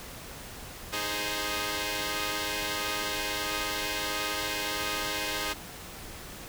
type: chord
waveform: 5% pulse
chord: Ab major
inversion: second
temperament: equal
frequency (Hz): 311.1 / 415.3 / 523.3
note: Eb4 / Ab4 / C5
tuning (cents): 0 / 0 / 0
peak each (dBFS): -23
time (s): 0.92-5.54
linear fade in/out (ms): 20
effects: pink hiss -43 dBFS RMS until 6.48 s